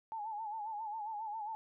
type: tone with vibrato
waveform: sine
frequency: 862 Hz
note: A5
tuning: 36 cents flat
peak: -38 dBFS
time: 0.12-1.55 s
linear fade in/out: 0 ms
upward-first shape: sine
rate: 7.4 Hz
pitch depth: 85 cents each way
effects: none